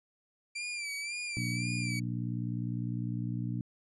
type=tone with vibrato; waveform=sawtooth; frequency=2349 Hz; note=D7; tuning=in tune; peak=-32 dBFS; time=0.55-2 s; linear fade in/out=10 ms; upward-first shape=sine; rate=1.9 Hz; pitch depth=64 cents each way
type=harmonic tone; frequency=59.9 Hz; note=A#1; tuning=48 cents sharp; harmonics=2 / 3 / 4 / 5; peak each=-34 / -38 / -40 / -42 dBFS; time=1.37-3.61 s; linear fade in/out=0 ms
effects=resampled to 24000 Hz